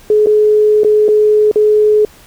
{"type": "tone with dropouts", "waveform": "sine", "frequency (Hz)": 424.5, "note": "G#4", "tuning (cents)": 38, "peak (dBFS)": -6, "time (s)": [0.1, 2.05], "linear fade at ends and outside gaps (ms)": 2, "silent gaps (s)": [[0.261, 0.269], [0.835, 0.846], [1.082, 1.087], [1.514, 1.558]], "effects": ["pink hiss -42 dBFS RMS until 2.26 s"]}